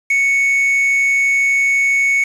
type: tone with quantisation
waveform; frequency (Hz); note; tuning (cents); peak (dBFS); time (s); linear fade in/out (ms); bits
triangle; 2217; C#7; 0; -10; 0.1-2.24; 5; 5
effects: low-pass 10000 Hz 12 dB/octave